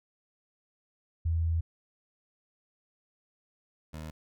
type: tone pair in turn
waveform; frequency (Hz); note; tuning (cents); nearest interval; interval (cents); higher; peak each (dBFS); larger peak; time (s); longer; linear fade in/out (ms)
sine / 20% pulse; 82.41 / 78.15; E2 / D#2; 0 / +8; minor second; 92; first; -25 / -34; first; 1.25-1.61 / 3.93-4.11; first; 10
effects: none